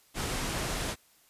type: low-pass noise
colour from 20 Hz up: pink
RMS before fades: -33 dBFS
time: 0.14-0.96 s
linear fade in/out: 50 ms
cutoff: 11000 Hz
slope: 24 dB/octave
effects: white hiss -63 dBFS RMS until 1.29 s + resampled to 32000 Hz